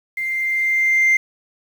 sine tone with level ramp, 2093 Hz, C7, in tune, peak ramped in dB -21 to -9 dBFS, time 0.17-1.17 s, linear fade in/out 5 ms, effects tanh soft clip ceiling -10 dBFS + 7-bit

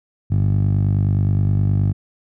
10% pulse tone with band-pass filter, 49.54 Hz, G1, 19 cents sharp, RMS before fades -17 dBFS, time 0.3-1.93 s, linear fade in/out 20 ms, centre 110 Hz, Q 3, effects none

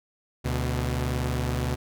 sawtooth tone pair together, 72.7 / 124 Hz, D2 / B2, -17 / +7 cents, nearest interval major sixth, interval 924 cents, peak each -24 dBFS, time 0.44-1.76 s, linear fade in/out 20 ms, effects none

